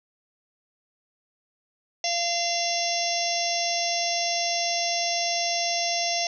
harmonic tone, 687 Hz, F5, 29 cents flat, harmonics 1 / 3 / 4 / 5 / 6 / 7 / 8 / 9, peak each -28 / -34 / -34 / -35 / -37 / -36 / -29 / -31 dBFS, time 2.04-6.27 s, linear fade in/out 2 ms, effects none

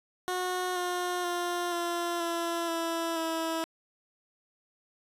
15% pulse tone with pitch steps, 364.4 / 357.7 / 351.2 / 344.7 / 338.4 / 332.2 / 326.1 Hz, F#4 / F4 / F4 / F4 / E4 / E4 / E4, -26 / +41 / +10 / -23 / +45 / +13 / -19 cents, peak -23 dBFS, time 0.28-3.64 s, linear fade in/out 0 ms, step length 480 ms, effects resampled to 32000 Hz

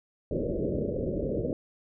white low-pass noise, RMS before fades -30 dBFS, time 0.31-1.53 s, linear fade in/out 2 ms, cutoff 590 Hz, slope 96 dB/octave, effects none

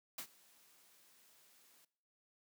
white noise with ADSR envelope, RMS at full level -43 dBFS, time 0.18-1.85 s, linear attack 4 ms, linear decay 79 ms, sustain -24 dB, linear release 5 ms, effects noise-tail reverb RT60 0.6 s tail -20 dB re dry + high-pass 150 Hz 12 dB/octave

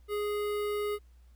square tone with notch filter, 415.3 Hz, G#4, in tune, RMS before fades -32 dBFS, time 0.08-0.99 s, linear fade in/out 50 ms, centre 6300 Hz, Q 0.85, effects added 60 Hz sine -54 dBFS peak until 1.35 s + pink hiss -72 dBFS RMS until 1.35 s

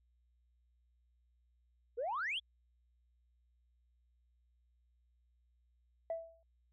sine exponential sweep, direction up, 440 to 3520 Hz, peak -34 dBFS, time 1.97-2.4 s, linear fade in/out 20 ms
sine tone with exponential decay, 659.3 Hz, E5, in tune, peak -32 dBFS, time 6.1-6.43 s, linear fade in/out 2 ms, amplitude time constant 71 ms
effects tanh soft clip ceiling -31 dBFS + added 60 Hz sine -70 dBFS peak until 6.72 s

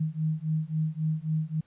sine beating tone pair, 155.1 / 158.8 Hz, D#3 / D#3, -5 / +36 cents, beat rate 3.7 Hz, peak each -29 dBFS, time 0-1.61 s, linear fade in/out 10 ms, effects pink hiss -67 dBFS RMS until 1.66 s + resampled to 8000 Hz

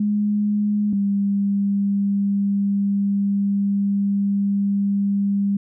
sine tone pair in turn, 207.7 / 200 Hz, G#3 / G3, 0 / +35 cents, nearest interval minor second, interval 65 cents, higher first, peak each -17 dBFS, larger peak neither, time 0-0.93 / 0.93-5.57 s, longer second, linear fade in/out 5 ms, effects none

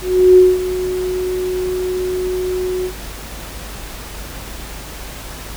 sine tone with ADSR envelope, 367.5 Hz, F#4, 12 cents flat, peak -3 dBFS, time 0.01-2.93 s, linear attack 360 ms, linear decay 210 ms, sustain -14 dB, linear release 83 ms, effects added 50 Hz sine -32 dBFS peak until 5.56 s + pink hiss -32 dBFS RMS until 5.56 s

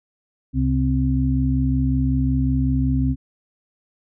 harmonic tone, 65.41 Hz, C2, in tune, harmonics 1 / 2 / 4, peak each -21 / -21 / -21 dBFS, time 0.53-3.16 s, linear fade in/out 50 ms, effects none

